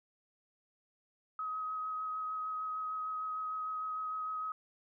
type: tone with vibrato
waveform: sine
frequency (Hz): 1267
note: D#6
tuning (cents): +31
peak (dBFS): -35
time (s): 1.39-4.52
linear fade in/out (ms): 2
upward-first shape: triangle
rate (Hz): 6.6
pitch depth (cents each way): 15
effects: none